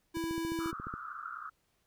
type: tone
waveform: square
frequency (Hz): 330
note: E4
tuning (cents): +2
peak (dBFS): -34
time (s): 0.14-0.72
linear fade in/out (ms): 20
type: click train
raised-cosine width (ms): 3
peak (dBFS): -29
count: 12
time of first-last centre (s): 0.17-0.939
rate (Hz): 14.3
type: band-pass noise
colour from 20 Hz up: white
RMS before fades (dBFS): -43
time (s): 0.59-1.5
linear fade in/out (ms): 10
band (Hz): 1200 to 1400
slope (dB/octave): 96
effects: pink hiss -75 dBFS RMS until 1.86 s